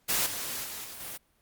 white noise with level steps, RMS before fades -27 / -35 / -39 / -43 / -39 dBFS, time 0.08-1.18 s, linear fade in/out 20 ms, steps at 0.26 / 0.64 / 0.84 / 1 s, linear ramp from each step 5 ms, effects pink hiss -69 dBFS RMS until 1.41 s + Opus 48 kbps

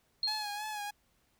sine tone with exponential decay, 4238 Hz, C8, 21 cents sharp, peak -27 dBFS, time 0.23-0.83 s, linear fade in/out 2 ms, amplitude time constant 130 ms
sawtooth tone with vibrato, 840 Hz, G#5, 19 cents sharp, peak -33 dBFS, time 0.27-0.91 s, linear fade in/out 10 ms, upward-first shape sine, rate 3.1 Hz, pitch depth 45 cents each way
effects pink hiss -72 dBFS RMS until 1.39 s

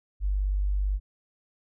sine tone, 49 Hz, G1, in tune, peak -23 dBFS, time 0.2-1 s, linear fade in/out 50 ms, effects none

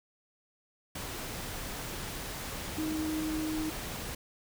sine tone in noise, 312.2 Hz, D#4, 6 cents sharp, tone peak -31 dBFS, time 2.78-3.7 s, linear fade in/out 5 ms, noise pink, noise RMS -39 dBFS, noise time 0.95-4.15 s, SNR +5 dB, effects none

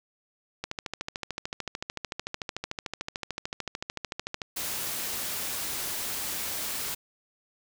click train, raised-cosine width 0.2 ms, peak -15 dBFS, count 52, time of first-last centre 0.64-4.418 s, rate 13.5 Hz
white noise, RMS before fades -33 dBFS, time 4.56-6.95 s, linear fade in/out 10 ms
effects none

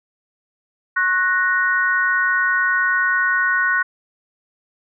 sine chord, F# major, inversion second, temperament equal with one note detuned, 1090.3 / 1480 / 1864.7 Hz, C#6 / F#6 / A#6, -29 / 0 / 0 cents, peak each -23 / -17 / -21 dBFS, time 0.96-3.83 s, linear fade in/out 10 ms, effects none

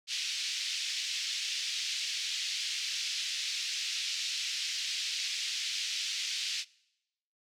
white band-pass noise, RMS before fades -35 dBFS, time 0.07-6.65 s, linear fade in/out 50 ms, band 2400 to 5500 Hz, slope 24 dB/octave, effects noise-tail reverb RT60 0.9 s tail -24 dB re dry

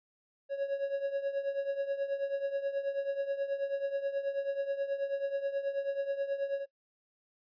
triangle tone with tremolo, 554.4 Hz, C#5, in tune, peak -25 dBFS, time 0.49-6.66 s, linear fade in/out 50 ms, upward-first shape triangle, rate 9.3 Hz, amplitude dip 80%, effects noise-tail reverb RT60 0.1 s tail -20 dB re dry + resampled to 11025 Hz

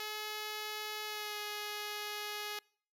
5% pulse tone with pitch glide, 425.8 to 418.2 Hz, G#4 to G#4, +43 to +12 cents, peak -27 dBFS, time 0-2.59 s, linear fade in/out 2 ms, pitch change -31 cents, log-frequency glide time 1.04-1.38 s, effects noise-tail reverb RT60 0.5 s tail -25 dB re dry

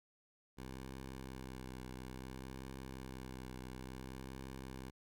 10% pulse tone with vibrato, 64.8 Hz, C2, 16 cents flat, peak -38 dBFS, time 0.57-4.91 s, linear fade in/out 20 ms, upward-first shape triangle, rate 0.58 Hz, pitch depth 35 cents each way, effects none

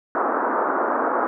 white band-pass noise, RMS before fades -22 dBFS, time 0.15-1.27 s, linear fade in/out 0 ms, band 250 to 1400 Hz, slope 48 dB/octave, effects none

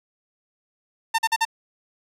sawtooth tone bursts, 903 Hz, A5, 45 cents sharp, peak -14 dBFS, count 4, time 1.14-1.452 s, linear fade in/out 10 ms, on 45 ms, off 44 ms, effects low-pass 11000 Hz 12 dB/octave + 9-bit

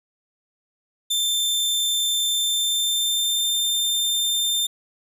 sawtooth tone with pitch glide, 3565 to 3590 Hz, A7 to A7, +22 to +34 cents, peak -17 dBFS, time 1.1-4.67 s, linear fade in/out 10 ms, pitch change +12 cents, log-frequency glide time 2.26-3.52 s, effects none

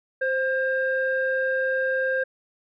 sine tone pair together, 523.3 / 1600.2 Hz, C5 / G6, 0 / +35 cents, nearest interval octave + perfect fifth, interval 1935 cents, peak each -23 / -24 dBFS, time 0.21-2.24 s, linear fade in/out 10 ms, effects tanh soft clip ceiling -14 dBFS

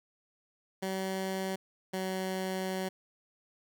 15% pulse tone pair in turn, 190.4 / 188.1 Hz, F#3 / F#3, +50 / +29 cents, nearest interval unison, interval 21 cents, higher first, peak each -26 dBFS, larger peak neither, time 0.82-1.56 / 1.93-2.89 s, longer second, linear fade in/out 10 ms, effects none

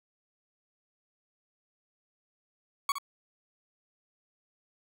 40% pulse tone with echo, 1119 Hz, C#6, 16 cents sharp, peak -24 dBFS, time 2.89-2.92 s, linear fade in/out 2 ms, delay 64 ms, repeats 1, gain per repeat -9 dB, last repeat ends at 2.984 s, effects none

